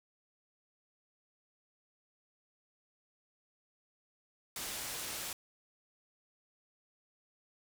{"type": "low-pass noise", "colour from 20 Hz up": "white", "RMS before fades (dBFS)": -41, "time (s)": [4.56, 5.33], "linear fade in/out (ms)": 2, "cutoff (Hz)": 12000, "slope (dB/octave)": 12, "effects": []}